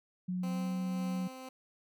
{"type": "tone with pitch glide", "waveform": "sine", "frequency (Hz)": [181.8, 185.08], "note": ["F#3", "F#3"], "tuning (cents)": [-30, 1], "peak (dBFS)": -32, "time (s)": [0.28, 1.28], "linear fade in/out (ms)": 10, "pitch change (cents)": 31, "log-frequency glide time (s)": [0.52, 0.58]}
{"type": "tone with tremolo", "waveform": "15% pulse", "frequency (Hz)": 259.7, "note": "C4", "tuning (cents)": -13, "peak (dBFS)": -35, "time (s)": [0.43, 1.49], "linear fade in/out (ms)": 5, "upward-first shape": "sine", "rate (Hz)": 1.9, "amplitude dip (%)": 35}
{"effects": []}